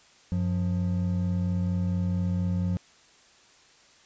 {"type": "tone pair together", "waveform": "triangle", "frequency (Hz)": [93.8, 178.15], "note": ["F#2", "F3"], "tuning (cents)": [24, 35], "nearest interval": "major seventh", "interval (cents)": 1111, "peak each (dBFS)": -25, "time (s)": [0.32, 2.77], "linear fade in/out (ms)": 0, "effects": ["white hiss -57 dBFS RMS until 4.05 s", "resampled to 16000 Hz"]}